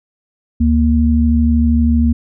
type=tone pair together; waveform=sine; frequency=73.71 / 234 Hz; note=D2 / A#3; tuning=+7 / +7 cents; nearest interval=octave + minor sixth; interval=2000 cents; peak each=-12 dBFS; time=0.6-2.13 s; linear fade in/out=10 ms; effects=none